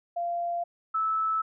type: tone pair in turn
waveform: sine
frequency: 691 / 1308.1 Hz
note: F5 / E6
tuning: -19 / -14 cents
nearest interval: major seventh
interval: 1105 cents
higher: second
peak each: -27 / -24 dBFS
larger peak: second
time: 0.16-0.64 / 0.94-1.42 s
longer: neither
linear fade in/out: 10 ms
effects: none